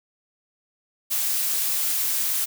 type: noise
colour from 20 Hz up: blue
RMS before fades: -24 dBFS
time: 1.1-2.46 s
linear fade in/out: 20 ms
effects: none